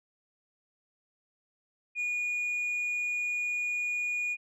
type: tone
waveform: sine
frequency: 2446 Hz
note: D#7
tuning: 30 cents flat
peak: -26 dBFS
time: 1.95-4.37 s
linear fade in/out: 50 ms
effects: tanh soft clip ceiling -28 dBFS